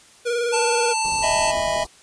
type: tone with vibrato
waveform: square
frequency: 476.2 Hz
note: A#4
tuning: 37 cents sharp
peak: -21 dBFS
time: 0.25-0.94 s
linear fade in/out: 20 ms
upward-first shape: square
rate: 19 Hz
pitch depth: 27 cents each way
type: harmonic tone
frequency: 885 Hz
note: A5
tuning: 10 cents sharp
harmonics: 1 / 3 / 5 / 7 / 9 / 10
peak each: -22 / -27 / -29 / -30 / -32 / -32 dBFS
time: 0.52-1.52 s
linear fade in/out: 20 ms
type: band-stop noise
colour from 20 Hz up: pink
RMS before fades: -35 dBFS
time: 1.04-1.87 s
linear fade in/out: 10 ms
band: 1200 to 3900 Hz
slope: 96 dB/octave
type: chord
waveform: square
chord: E major seventh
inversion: third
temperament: just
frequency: 618.1 / 659.3 / 824.1 / 988.9 Hz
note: D#5 / E5 / G#5 / B5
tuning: -12 / 0 / -14 / +2 cents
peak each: -26 / -25 / -29 / -28 dBFS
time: 1.22-1.85 s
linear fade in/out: 20 ms
effects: white hiss -50 dBFS RMS until 2.02 s + resampled to 22050 Hz